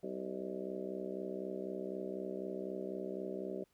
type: harmonic tone with a mistuned harmonic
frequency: 64 Hz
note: C2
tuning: 38 cents flat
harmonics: 3 / 4 / 5 / 6 / 7 / 8 / 9 / 10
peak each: -46 / -50 / -47 / -42 / -51 / -48 / -48 / -51 dBFS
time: 0.03-3.64 s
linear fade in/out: 5 ms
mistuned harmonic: 9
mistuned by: +52 cents
effects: pink hiss -75 dBFS RMS until 3.73 s